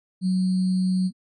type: tone with sample-and-hold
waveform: sine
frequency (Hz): 185.3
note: F#3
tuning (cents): +3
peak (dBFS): -19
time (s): 0.21-1.11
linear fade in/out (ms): 50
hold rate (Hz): 4410
effects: AAC 32 kbps